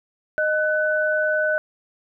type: tone pair together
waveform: sine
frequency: 617 / 1498.3 Hz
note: D#5 / F#6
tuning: -15 / +21 cents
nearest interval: octave + minor third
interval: 1536 cents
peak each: -21 dBFS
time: 0.38-1.58 s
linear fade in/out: 0 ms
effects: none